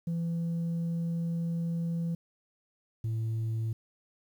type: tone pair in turn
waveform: sine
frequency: 168 / 112.13 Hz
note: E3 / A2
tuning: +33 / +33 cents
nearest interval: perfect fifth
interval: 700 cents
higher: first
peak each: -26 dBFS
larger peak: neither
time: 0.07-2.15 / 3.04-3.73 s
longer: first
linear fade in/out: 5 ms
effects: tanh soft clip ceiling -28 dBFS + 10-bit